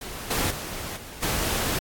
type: noise with level steps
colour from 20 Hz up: pink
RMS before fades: -36 / -25 / -34 / -41 / -26 dBFS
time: 0.01-1.79 s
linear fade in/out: 5 ms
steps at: 0.3 / 0.5 / 0.96 / 1.22 s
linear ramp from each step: 10 ms
effects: AAC 64 kbps